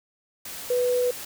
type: tone in noise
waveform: sine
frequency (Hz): 493.9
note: B4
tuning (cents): 0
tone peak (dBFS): -20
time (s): 0.7-1.11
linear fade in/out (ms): 5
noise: white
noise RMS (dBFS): -37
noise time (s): 0.45-1.25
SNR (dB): +14
effects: none